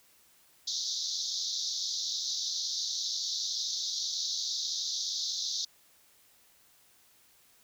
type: band-pass noise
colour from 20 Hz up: pink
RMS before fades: -34 dBFS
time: 0.67-5.65 s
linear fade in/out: 5 ms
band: 3600 to 6400 Hz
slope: 96 dB/octave
effects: white hiss -63 dBFS RMS until 7.63 s